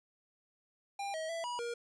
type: tone with pitch steps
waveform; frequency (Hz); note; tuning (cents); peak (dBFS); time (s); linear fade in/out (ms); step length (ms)
square; 799 / 637 / 664 / 970 / 472.8; G5 / D#5 / E5 / B5 / A#4; +33 / +41 / +12 / -31 / +24; -37; 0.99-1.74; 5; 150
effects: resampled to 22050 Hz